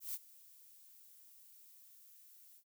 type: noise with ADSR envelope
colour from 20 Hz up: violet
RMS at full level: -40 dBFS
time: 0-2.64 s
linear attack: 140 ms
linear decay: 39 ms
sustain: -21 dB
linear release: 76 ms
effects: noise-tail reverb RT60 0.1 s tail -24 dB re dry